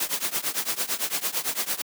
white noise with tremolo, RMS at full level -24 dBFS, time 0-1.82 s, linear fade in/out 5 ms, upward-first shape triangle, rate 8.9 Hz, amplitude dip 95%, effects high-pass 200 Hz 12 dB/octave

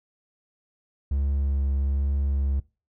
triangle tone with vibrato, 69.3 Hz, C#2, in tune, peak -20 dBFS, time 1.11-2.6 s, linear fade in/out 5 ms, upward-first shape triangle, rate 1.2 Hz, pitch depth 19 cents each way, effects noise-tail reverb RT60 0.3 s tail -21 dB re dry

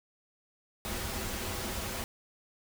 pink noise with comb filter, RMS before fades -36 dBFS, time 0.85-2.04 s, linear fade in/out 0 ms, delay 6.8 ms, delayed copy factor -0.55, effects none

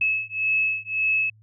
sine beating tone pair, 2589 / 2590.8 Hz, E7 / E7, -32 / -31 cents, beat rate 1.8 Hz, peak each -24 dBFS, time 0.01-1.3 s, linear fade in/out 5 ms, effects added 108 Hz sine -51 dBFS peak until 1.42 s

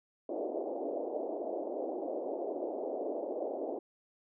white band-pass noise, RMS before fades -37 dBFS, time 0.29-3.79 s, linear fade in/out 5 ms, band 280 to 690 Hz, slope 48 dB/octave, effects none

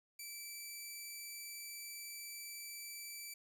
10% pulse tone, 2322 Hz, D7, 20 cents flat, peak -37 dBFS, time 0.19-3.34 s, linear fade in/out 5 ms, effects 12-bit

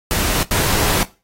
pink noise bursts at uneven times, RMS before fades -18 dBFS, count 2, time 0.11-0.43 / 0.51-1.03 s, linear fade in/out 0 ms, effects noise-tail reverb RT60 0.3 s tail -18 dB re dry + AAC 48 kbps

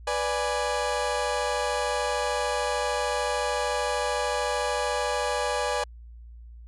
30% pulse chord, G# diminished, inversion first, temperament equal, 493.9 / 587.3 / 830.6 Hz, B4 / D5 / G#5, 0 / 0 / 0 cents, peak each -27 dBFS, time 0.07-5.84 s, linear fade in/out 5 ms, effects added 58 Hz sine -42 dBFS peak until 6.67 s + resampled to 24000 Hz

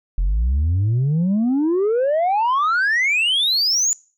sine exponential sweep, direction up, 41.63 to 7100 Hz, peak -13 dBFS, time 0.18-3.93 s, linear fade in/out 0 ms, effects noise-tail reverb RT60 0.4 s tail -25 dB re dry + tanh soft clip ceiling -14 dBFS

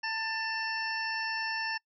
harmonic tone with a mistuned harmonic, 895 Hz, A5, 29 cents sharp, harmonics 1 / 2 / 3 / 5 / 6, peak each -37 / -34 / -39 / -45 / -38 dBFS, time 0.03-1.78 s, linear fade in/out 10 ms, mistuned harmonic 2, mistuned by -16 cents, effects noise-tail reverb RT60 0.1 s tail -26 dB re dry

